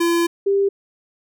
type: tone pair in turn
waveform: square / sine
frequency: 340 / 396.5 Hz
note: F4 / G4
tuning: -46 / +20 cents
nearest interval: minor third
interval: 266 cents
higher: second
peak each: -16 / -14 dBFS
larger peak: second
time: 0-0.27 / 0.46-0.69 s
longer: first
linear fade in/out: 10 ms
effects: none